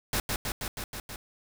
pink noise with echo, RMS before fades -28 dBFS, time 0.13-0.2 s, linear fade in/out 2 ms, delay 160 ms, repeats 6, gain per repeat -2 dB, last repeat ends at 1.16 s, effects none

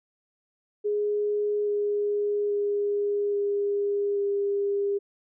sine tone with pitch steps, 415.5 / 412.2 / 408.8 / 405.5 / 402.3 Hz, G#4 / G#4 / G#4 / G#4 / G4, +1 / -13 / -27 / -41 / +45 cents, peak -23 dBFS, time 0.84-4.99 s, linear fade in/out 20 ms, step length 830 ms, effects none

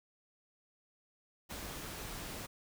pink noise, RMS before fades -44 dBFS, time 1.49-2.47 s, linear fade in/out 20 ms, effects none

